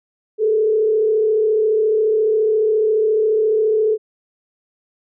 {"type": "tone with frequency modulation", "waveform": "sine", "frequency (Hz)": 433.2, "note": "A4", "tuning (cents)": -27, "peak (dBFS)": -13, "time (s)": [0.38, 3.98], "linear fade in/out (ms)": 50, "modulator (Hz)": 34.4, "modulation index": 0.51, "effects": []}